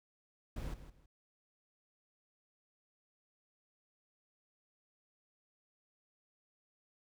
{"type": "noise with echo", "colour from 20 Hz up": "brown", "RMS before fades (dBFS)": -41, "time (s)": [0.56, 0.74], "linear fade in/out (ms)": 5, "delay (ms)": 160, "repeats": 2, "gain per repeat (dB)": -12, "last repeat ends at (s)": 1.06, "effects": []}